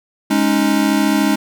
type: chord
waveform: square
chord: Ab suspended fourth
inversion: none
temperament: equal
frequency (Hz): 207.7 / 277.2 / 311.1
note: Ab3 / Db4 / Eb4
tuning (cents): 0 / 0 / 0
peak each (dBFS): -18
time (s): 0.3-1.36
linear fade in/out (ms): 10
effects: none